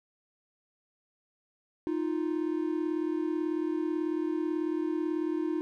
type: tone pair together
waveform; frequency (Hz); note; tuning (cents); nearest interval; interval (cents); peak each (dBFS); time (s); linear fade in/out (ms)
triangle; 311.8 / 350; D#4 / F4; +4 / +4; major second; 200; -28 / -30; 1.87-5.61; 0
effects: none